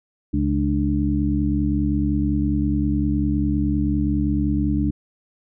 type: harmonic tone with a mistuned harmonic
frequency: 69.8 Hz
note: C#2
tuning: 13 cents sharp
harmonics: 1 / 2 / 3 / 4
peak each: -23 / -25 / -24 / -22 dBFS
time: 0.33-4.91 s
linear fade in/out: 10 ms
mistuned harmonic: 4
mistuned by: +95 cents
effects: none

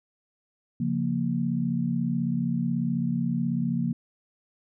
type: chord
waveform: sine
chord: Bb minor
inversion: first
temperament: equal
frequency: 138.59 / 174.61 / 233.1 Hz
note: Db3 / F3 / Bb3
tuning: 0 / 0 / 0 cents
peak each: -30 / -28 / -27 dBFS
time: 0.8-3.93 s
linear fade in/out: 5 ms
effects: none

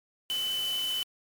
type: tone in noise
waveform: sine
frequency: 3016 Hz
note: F#7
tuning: 32 cents sharp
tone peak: -28 dBFS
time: 0.3-1.03 s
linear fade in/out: 0 ms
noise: white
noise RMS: -40 dBFS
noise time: 0.3-1.03 s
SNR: +9 dB
effects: MP3 96 kbps

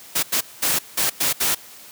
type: noise bursts at uneven times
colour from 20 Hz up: white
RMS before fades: -20 dBFS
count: 6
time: 0.15-0.23 / 0.32-0.41 / 0.62-0.79 / 0.97-1.1 / 1.2-1.33 / 1.4-1.55 s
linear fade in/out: 10 ms
effects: white hiss -43 dBFS RMS until 1.91 s + high-pass 100 Hz 12 dB/octave

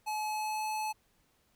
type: tone with pitch glide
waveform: square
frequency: 855 to 861.4 Hz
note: A5 to A5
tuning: -50 to -37 cents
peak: -33 dBFS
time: 0.06-0.93 s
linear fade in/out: 20 ms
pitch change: +13 cents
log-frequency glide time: 0.27-0.64 s
effects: pink hiss -71 dBFS RMS until 1.55 s

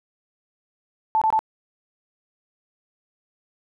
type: tone bursts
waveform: sine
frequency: 878 Hz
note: A5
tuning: 4 cents flat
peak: -16 dBFS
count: 3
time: 1.15-1.391 s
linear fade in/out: 0 ms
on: 65 ms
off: 23 ms
effects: none

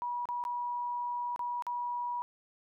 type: tone with dropouts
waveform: sine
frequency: 968 Hz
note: B5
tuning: 35 cents flat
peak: -32 dBFS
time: 0.02-2.22 s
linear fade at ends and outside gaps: 0 ms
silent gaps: 0.255-0.288 / 0.439-0.451 / 1.361-1.393 / 1.623-1.667 s
effects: none

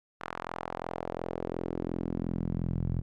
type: tone with band-pass filter sweep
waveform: sawtooth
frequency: 42.83 Hz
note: F1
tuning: 33 cents flat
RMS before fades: -34 dBFS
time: 0.2-3.02 s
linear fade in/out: 20 ms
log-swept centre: 1300 to 120 Hz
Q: 1.5
effects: none

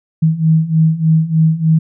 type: beating tone pair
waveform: sine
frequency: 157.9 / 161.2 Hz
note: D#3 / E3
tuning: +26 / -38 cents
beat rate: 3.3 Hz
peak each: -14 / -11 dBFS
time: 0.22-1.79 s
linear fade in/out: 10 ms
effects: none

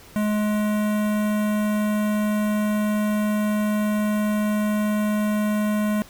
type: tone with notch filter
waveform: square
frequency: 210.7 Hz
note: G#3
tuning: 25 cents sharp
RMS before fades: -22 dBFS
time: 0.16-6.02 s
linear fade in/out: 0 ms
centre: 4700 Hz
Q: 0.71
effects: pink hiss -47 dBFS RMS until 6.09 s

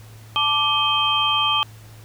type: tone cluster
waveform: sine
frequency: 873 / 1173 / 2540 / 3150 Hz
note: A5 / D6 / D#7 / G7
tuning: -14 / -2 / +35 / +8 cents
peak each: -26 / -21 / -26 / -20 dBFS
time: 0.36-1.63 s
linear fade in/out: 0 ms
effects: added 109 Hz sine -41 dBFS peak until 2.04 s + pink hiss -49 dBFS RMS until 2.04 s

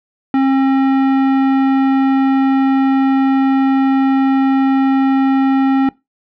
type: tone with tanh clipping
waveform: sine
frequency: 268.8 Hz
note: C4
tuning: 47 cents sharp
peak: -12 dBFS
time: 0.34-5.89 s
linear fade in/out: 2 ms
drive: 15 dB
effects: noise-tail reverb RT60 0.2 s tail -21 dB re dry

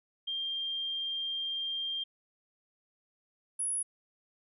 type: tone pair in turn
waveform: sine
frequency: 3191 / 10305 Hz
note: G7 / E9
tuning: +30 / -40 cents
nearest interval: octave + minor sixth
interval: 2030 cents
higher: second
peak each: -32 / -30 dBFS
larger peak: second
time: 0.27-2.04 / 3.59-3.83 s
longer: first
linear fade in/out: 10 ms
effects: none

